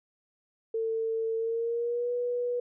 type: tone with pitch glide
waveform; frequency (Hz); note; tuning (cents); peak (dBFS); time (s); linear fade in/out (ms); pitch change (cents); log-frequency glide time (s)
sine; 449.2 to 487; A4 to B4; +36 to -24; -27; 0.74-2.6; 5; +140; 1.35-2.12
effects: none